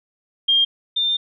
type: tone pair in turn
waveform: sine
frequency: 3210 / 3603 Hz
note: G7 / A7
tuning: +40 / +40 cents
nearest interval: major second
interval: 200 cents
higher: second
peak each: -13 / -17 dBFS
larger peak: first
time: 0.48-0.65 / 0.96-1.17 s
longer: second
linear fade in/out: 10 ms
effects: none